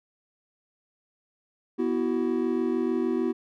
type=chord; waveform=triangle; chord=B suspended fourth; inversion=none; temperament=equal with one note detuned; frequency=246.9 / 329.6 / 376.2 Hz; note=B3 / E4 / F#4; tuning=0 / 0 / +29 cents; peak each=-26 dBFS; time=1.78-3.33 s; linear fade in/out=20 ms; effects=none